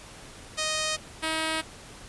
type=tone pair in turn; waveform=5% pulse; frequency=622.3 / 318.4 Hz; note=D#5 / D#4; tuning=0 / +40 cents; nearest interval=octave; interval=1160 cents; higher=first; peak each=-15 dBFS; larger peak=neither; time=0.57-0.97 / 1.22-1.62 s; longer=neither; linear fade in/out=20 ms; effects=pink hiss -46 dBFS RMS until 2.08 s + resampled to 24000 Hz